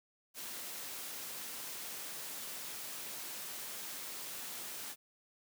white noise, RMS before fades -44 dBFS, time 0.34-4.96 s, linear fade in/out 50 ms, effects high-pass 150 Hz 12 dB/octave

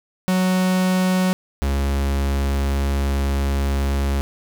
45% pulse tone pair in turn, 185 / 69.3 Hz, F#3 / C#2, 0 / 0 cents, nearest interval octave + perfect fourth, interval 1700 cents, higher first, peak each -16 / -18 dBFS, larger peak first, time 0.28-1.33 / 1.62-4.21 s, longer second, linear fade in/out 0 ms, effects none

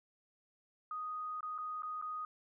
sine tone with dropouts, 1244.5 Hz, D#6, in tune, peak -38 dBFS, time 0.91-2.25 s, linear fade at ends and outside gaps 2 ms, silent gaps 1.407-1.429 / 1.58-1.585 / 1.822-1.832 / 2.015-2.023 s, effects none

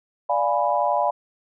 sine chord, D diminished seventh, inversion none, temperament equal, 587.3 / 698.5 / 830.6 / 987.8 Hz, D5 / F5 / Ab5 / Cb6, 0 / 0 / 0 / 0 cents, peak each -24 dBFS, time 0.29-1.11 s, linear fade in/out 10 ms, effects none

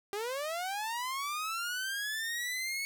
sawtooth linear sweep, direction up, 392 to 2217 Hz, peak -30 dBFS, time 0.13-2.85 s, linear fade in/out 0 ms, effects none

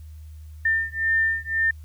sine beating tone pair, 1800 / 1801.9 Hz, A6 / A6, +39 / +41 cents, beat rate 1.9 Hz, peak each -23 dBFS, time 0.65-1.71 s, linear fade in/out 5 ms, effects added 77 Hz sine -38 dBFS peak until 1.84 s + white hiss -62 dBFS RMS until 1.84 s

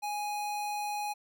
square tone, 830.6 Hz, G#5, in tune, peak -33 dBFS, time 0.02-1.14 s, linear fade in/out 20 ms, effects none

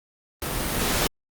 pink noise with level ramp, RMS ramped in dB -29 to -22 dBFS, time 0.42-1.07 s, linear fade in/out 2 ms, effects Opus 32 kbps

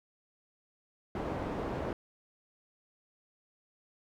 white low-pass noise, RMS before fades -36 dBFS, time 1.15-1.93 s, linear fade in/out 2 ms, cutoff 630 Hz, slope 12 dB/octave, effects none

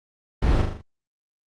brown noise with echo, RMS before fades -20 dBFS, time 0.42-0.62 s, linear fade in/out 5 ms, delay 39 ms, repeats 5, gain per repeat -4 dB, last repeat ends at 0.815 s, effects low-pass 5000 Hz 12 dB/octave + Opus 32 kbps

